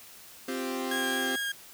sawtooth chord, C suspended fourth, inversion none, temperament equal, 261.6 / 349.2 / 392 Hz, C4 / F4 / G4, 0 / 0 / 0 cents, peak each -29 / -35 / -32 dBFS, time 0.48-1.36 s, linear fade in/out 5 ms
30% pulse tone with vibrato, 1628 Hz, G#6, 35 cents flat, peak -27 dBFS, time 0.91-1.52 s, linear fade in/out 5 ms, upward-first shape triangle, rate 4.8 Hz, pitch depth 14 cents each way
effects white hiss -50 dBFS RMS until 1.73 s

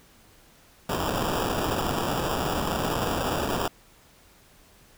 white noise with sample-and-hold, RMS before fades -27 dBFS, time 0.89-3.68 s, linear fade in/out 5 ms, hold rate 2100 Hz, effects pink hiss -56 dBFS RMS until 4.97 s

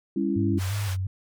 sine chord, C# diminished, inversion second, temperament just, 199.57 / 277.2 / 332.6 Hz, G3 / C#4 / E4, +31 / 0 / +16 cents, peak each -27 dBFS, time 0.16-0.59 s, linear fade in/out 5 ms
sine tone with vibrato, 98 Hz, G2, in tune, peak -25 dBFS, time 0.36-1.07 s, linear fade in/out 5 ms, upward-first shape square, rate 2.9 Hz, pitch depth 72 cents each way
pink band-pass noise, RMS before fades -38 dBFS, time 0.57-0.97 s, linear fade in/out 50 ms, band 800 to 15000 Hz, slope 12 dB/octave
effects none

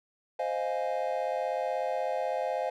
triangle chord, F minor seventh, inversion second, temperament equal with one note detuned, 521.4 / 622.3 / 698.5 / 830.6 Hz, C5 / Eb5 / F5 / Ab5, -6 / 0 / 0 / 0 cents, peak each -31 / -32 / -32 / -34 dBFS, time 0.39-2.7 s, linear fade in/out 5 ms, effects none

